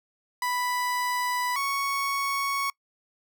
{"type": "tone pair in turn", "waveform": "30% pulse", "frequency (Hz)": [989, 1110.1], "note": ["B5", "C#6"], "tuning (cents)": [2, 2], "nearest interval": "major second", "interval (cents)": 200, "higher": "second", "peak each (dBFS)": -23, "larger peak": "neither", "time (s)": [[0.42, 1.56], [1.56, 2.7]], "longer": "neither", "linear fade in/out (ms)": 2, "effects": ["noise-tail reverb RT60 0.1 s tail -25 dB re dry"]}